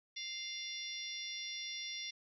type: harmonic tone with a mistuned harmonic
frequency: 699 Hz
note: F5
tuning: 1 cent sharp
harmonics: 3 / 4 / 5 / 6 / 7 / 8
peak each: -47 / -52 / -45 / -52 / -51 / -46 dBFS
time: 0.16-2.11 s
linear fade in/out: 10 ms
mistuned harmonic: 7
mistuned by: -15 cents
effects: none